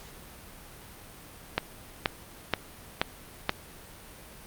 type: click train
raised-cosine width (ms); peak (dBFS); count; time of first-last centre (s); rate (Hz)
0.3; -7; 5; 1.58-3.494; 2.09
effects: pink hiss -48 dBFS RMS until 4.46 s + Opus 48 kbps